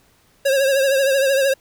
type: tone with vibrato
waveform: square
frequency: 543 Hz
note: C#5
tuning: 36 cents flat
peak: -15 dBFS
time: 0.45-1.54 s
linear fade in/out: 10 ms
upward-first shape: triangle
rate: 13 Hz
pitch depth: 66 cents each way
effects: pink hiss -57 dBFS RMS until 1.6 s